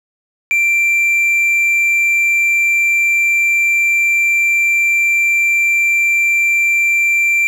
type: tone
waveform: triangle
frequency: 2356 Hz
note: D7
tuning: 5 cents sharp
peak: -9 dBFS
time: 0.51-7.47 s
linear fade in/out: 0 ms
effects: none